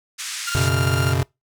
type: band-pass noise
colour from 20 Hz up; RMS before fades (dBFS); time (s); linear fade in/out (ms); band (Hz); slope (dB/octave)
white; -30; 0.18-0.69; 20; 1400 to 8500; 24
type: tone with tremolo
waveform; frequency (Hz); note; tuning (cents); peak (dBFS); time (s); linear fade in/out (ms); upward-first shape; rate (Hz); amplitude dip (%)
sawtooth; 1396.9; F6; 0; -20; 0.47-1.13; 5; square; 20; 45
type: chord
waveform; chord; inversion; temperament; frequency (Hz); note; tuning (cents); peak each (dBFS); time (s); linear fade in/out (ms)
square; F# suspended fourth; none; just; 92.5 / 123.33 / 138.75; F#2 / B2 / C#3; 0 / -2 / +2; -23; 0.55-1.23; 0
effects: noise-tail reverb RT60 0.2 s tail -24 dB re dry